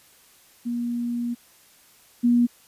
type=tone pair in turn; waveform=sine; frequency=238.7 / 240.2 Hz; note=A#3 / B3; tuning=+41 / -48 cents; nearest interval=unison; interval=11 cents; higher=second; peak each=-24 / -15 dBFS; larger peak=second; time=0.65-1.35 / 2.23-2.47 s; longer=first; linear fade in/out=20 ms; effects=white hiss -55 dBFS RMS until 2.67 s + resampled to 32000 Hz